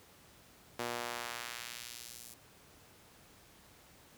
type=tone with high-pass filter sweep; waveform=sawtooth; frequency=120 Hz; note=B2; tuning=49 cents flat; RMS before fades=-43 dBFS; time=0.79-2.34 s; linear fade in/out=5 ms; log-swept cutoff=390 to 8100 Hz; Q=0.73; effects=pink hiss -60 dBFS RMS until 4.17 s + high-pass 60 Hz 12 dB/octave